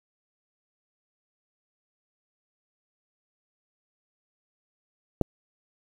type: clicks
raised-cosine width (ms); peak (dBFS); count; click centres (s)
2; -9 / -29; 2; 5.213 / 5.219
effects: 8-bit